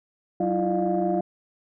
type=tone cluster; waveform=sine; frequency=187.1 / 319 / 344.6 / 604 / 705 Hz; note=F#3 / D#4 / F4 / D5 / F5; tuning=+20 / +43 / -23 / +48 / +16 cents; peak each=-27 / -30 / -25 / -29 / -26 dBFS; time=0.4-1.21 s; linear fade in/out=5 ms; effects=tanh soft clip ceiling -13 dBFS